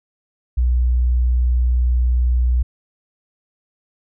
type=tone; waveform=sine; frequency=61.3 Hz; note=B1; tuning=12 cents flat; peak=-13 dBFS; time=0.57-2.63 s; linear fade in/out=10 ms; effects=none